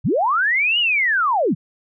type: linear two-way sweep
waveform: sine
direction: up then down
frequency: 74.1 to 2960 to 116.5 Hz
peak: -15 dBFS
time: 0.04-1.55 s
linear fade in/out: 20 ms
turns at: 0.79 s
effects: none